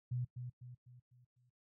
sine tone with echo, 123.7 Hz, B2, 3 cents sharp, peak -35 dBFS, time 0.11-0.25 s, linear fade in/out 10 ms, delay 250 ms, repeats 5, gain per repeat -7 dB, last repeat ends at 1.5 s, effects noise-tail reverb RT60 0.1 s tail -19 dB re dry

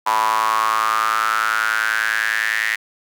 sawtooth tone with high-pass filter sweep, 110 Hz, A2, in tune, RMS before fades -19 dBFS, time 0.06-2.76 s, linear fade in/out 10 ms, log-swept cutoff 960 to 1900 Hz, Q 8, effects none

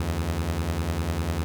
sawtooth beating tone pair, 75 / 85 Hz, D2 / F2, +37 / -46 cents, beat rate 10 Hz, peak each -25 / -23 dBFS, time 0-1.44 s, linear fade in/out 0 ms, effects none

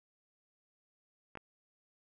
clicks, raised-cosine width 0.5 ms, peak -30 dBFS, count 2, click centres 1.354 / 1.373 s, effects none

